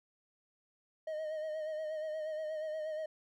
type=tone with vibrato; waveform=triangle; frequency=622.3 Hz; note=D#5; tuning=in tune; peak=-34 dBFS; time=1.07-3.06 s; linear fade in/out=5 ms; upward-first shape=sine; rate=8.4 Hz; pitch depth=39 cents each way; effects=none